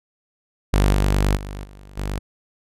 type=tone with level steps; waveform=sawtooth; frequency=49.4 Hz; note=G1; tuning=14 cents sharp; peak=-10 / -12 / -26 / -37 / -20 dBFS; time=0.73-2.19 s; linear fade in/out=10 ms; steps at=0.93 / 1.36 / 1.64 / 1.97 s; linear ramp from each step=10 ms; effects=resampled to 32000 Hz